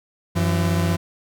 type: tone pair together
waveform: 40% pulse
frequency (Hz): 92.5 / 168.47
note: F#2 / E3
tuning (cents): 0 / +38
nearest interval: minor seventh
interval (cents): 1038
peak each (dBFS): -20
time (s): 0.35-0.97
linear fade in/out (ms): 20
effects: none